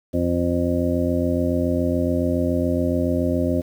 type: harmonic tone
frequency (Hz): 87.1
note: F2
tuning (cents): -4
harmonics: 1 / 2 / 3 / 4 / 6 / 7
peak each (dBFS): -25 / -28 / -22 / -27 / -27 / -27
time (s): 0.13-3.62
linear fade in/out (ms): 20
effects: 8-bit